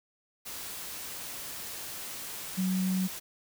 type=tone in noise; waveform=sine; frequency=186.7 Hz; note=F#3; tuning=16 cents sharp; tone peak=-26 dBFS; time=2.57-3.08 s; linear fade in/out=20 ms; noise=white; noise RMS=-40 dBFS; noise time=0.45-3.2 s; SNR=+11 dB; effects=none